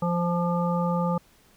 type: harmonic tone with a mistuned harmonic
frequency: 173.9 Hz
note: F3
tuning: 7 cents flat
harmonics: 1 / 3 / 5 / 7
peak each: -24 / -29 / -31 / -32 dBFS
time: 0.02-1.18 s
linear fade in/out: 5 ms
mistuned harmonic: 7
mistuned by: -20 cents
effects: pink hiss -59 dBFS RMS until 1.56 s